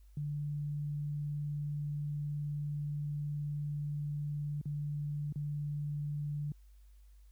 sine tone with dropouts, 146.83 Hz, D3, in tune, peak -34 dBFS, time 0.17-6.52 s, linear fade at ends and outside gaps 2 ms, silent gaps 4.614-4.656 / 5.325-5.358 s, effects added 50 Hz sine -55 dBFS peak until 7.31 s + white hiss -75 dBFS RMS until 7.31 s

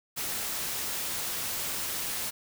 white noise, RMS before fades -33 dBFS, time 0.16-2.31 s, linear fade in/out 20 ms, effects none

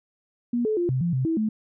sine tone with pitch steps, 239.8 / 431.9 / 348.6 / 129.6 / 172 / 130.1 / 325.7 / 216.7 Hz, A#3 / A4 / F4 / C3 / F3 / C3 / E4 / A3, +49 / -32 / -3 / -16 / -26 / -9 / -21 / -26 cents, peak -21 dBFS, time 0.53-1.49 s, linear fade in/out 5 ms, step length 120 ms, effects none

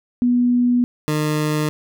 sine / 20% pulse tone pair in turn, 244.4 / 152.19 Hz, B3 / D#3, -18 / -38 cents, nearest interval minor sixth, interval 820 cents, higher first, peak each -13 dBFS, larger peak neither, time 0.22-0.84 / 1.08-1.69 s, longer first, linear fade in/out 0 ms, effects none

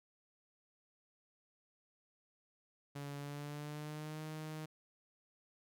sawtooth tone with pitch glide, 142.6 to 155.51 Hz, C#3 to D#3, +49 to -1 cents, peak -39 dBFS, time 2.95-4.66 s, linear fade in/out 10 ms, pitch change +150 cents, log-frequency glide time 3.17-4.23 s, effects none

